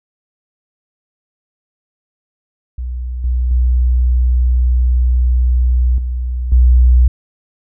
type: tone with level steps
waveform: sine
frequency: 61.74 Hz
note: B1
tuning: in tune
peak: -19 / -12 / -9 / -16 / -5 dBFS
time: 2.78-7.08 s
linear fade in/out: 5 ms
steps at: 3.24 / 3.51 / 5.98 / 6.52 s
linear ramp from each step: 2 ms
effects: none